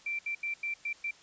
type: tone bursts at uneven times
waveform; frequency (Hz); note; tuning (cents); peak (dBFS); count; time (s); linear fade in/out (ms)
sine; 2349; D7; 0; -31; 6; 0.06-0.19 / 0.26-0.35 / 0.43-0.54 / 0.63-0.74 / 0.85-0.93 / 1.04-1.11; 5
effects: white hiss -57 dBFS RMS until 1.22 s + resampled to 16000 Hz